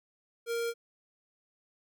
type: tone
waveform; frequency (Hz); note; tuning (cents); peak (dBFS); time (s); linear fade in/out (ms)
square; 466.2; A#4; 0; -31; 0.46-0.74; 50
effects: none